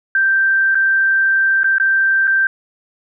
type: tone with dropouts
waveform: sine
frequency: 1568 Hz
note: G6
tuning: in tune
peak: -11 dBFS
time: 0.15-2.47 s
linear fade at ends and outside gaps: 2 ms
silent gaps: 0.747-0.753 / 1.633-1.643 / 1.783-1.799 / 2.272-2.276 s
effects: none